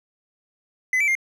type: tone with pitch steps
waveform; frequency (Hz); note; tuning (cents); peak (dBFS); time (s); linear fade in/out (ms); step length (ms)
triangle; 2023 / 2316 / 2115; B6 / D7 / C7; +41 / -25 / +18; -16; 0.93-1.152; 2; 74
effects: none